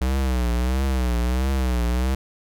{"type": "tone with vibrato", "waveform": "square", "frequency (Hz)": 63, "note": "B1", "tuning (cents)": 35, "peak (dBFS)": -20, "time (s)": [0.01, 2.15], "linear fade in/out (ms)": 5, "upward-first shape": "triangle", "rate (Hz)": 1.5, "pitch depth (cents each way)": 130, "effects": []}